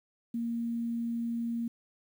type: tone with quantisation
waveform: sine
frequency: 233.1 Hz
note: A#3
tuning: in tune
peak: -30 dBFS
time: 0.34-1.68 s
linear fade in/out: 5 ms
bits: 10
effects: none